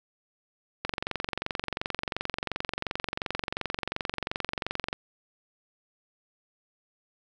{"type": "click train", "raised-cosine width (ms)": 0.3, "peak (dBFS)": -13, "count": 94, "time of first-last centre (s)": [0.85, 4.929], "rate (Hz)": 22.8, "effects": []}